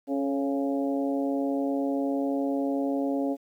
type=harmonic tone with a mistuned harmonic; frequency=138.59 Hz; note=C#3; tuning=in tune; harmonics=2 / 3 / 4 / 5 / 6; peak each=-26 / -35 / -32 / -36 / -42 dBFS; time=0.07-3.37 s; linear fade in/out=50 ms; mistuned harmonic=3; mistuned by=+46 cents; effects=10-bit